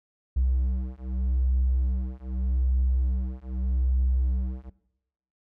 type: beating tone pair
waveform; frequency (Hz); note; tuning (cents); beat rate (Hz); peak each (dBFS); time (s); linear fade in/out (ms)
triangle; 63.4 / 64.22; B1 / C2; +46 / -32; 0.82; -23; 0.36-4.7; 10
effects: noise-tail reverb RT60 0.8 s tail -19 dB re dry + tanh soft clip ceiling -16 dBFS